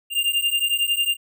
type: beating tone pair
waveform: square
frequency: 2794 / 2805 Hz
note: F7 / F7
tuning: 0 / +7 cents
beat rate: 11 Hz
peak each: -23 dBFS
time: 0.1-1.17 s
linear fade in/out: 50 ms
effects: none